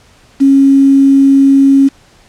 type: tone with quantisation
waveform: sine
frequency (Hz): 273.8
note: C#4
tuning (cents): -21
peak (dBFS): -3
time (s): 0.4-1.89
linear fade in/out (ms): 20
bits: 5
effects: pink hiss -45 dBFS RMS until 2.28 s + low-pass 8000 Hz 12 dB/octave